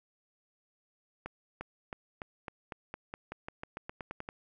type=accelerating click train; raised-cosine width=0.5 ms; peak=-24 dBFS; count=17; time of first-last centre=1.26-4.289 s; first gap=350 ms; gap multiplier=0.91; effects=none